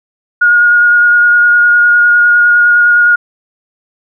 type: tone with vibrato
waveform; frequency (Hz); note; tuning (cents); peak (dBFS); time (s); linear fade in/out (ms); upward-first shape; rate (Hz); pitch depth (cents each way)
sine; 1435; F6; +47; -4; 0.41-3.16; 10; square; 9.8; 10
effects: none